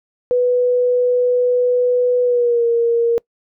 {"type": "tone with pitch glide", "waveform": "sine", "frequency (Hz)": [493.9, 467.5], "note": ["B4", "A#4"], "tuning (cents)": [0, 5], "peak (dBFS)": -12, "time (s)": [0.31, 3.18], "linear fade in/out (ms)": 0, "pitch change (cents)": -95, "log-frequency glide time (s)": [2.23, 2.65], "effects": ["noise-tail reverb RT60 0.1 s tail -25 dB re dry"]}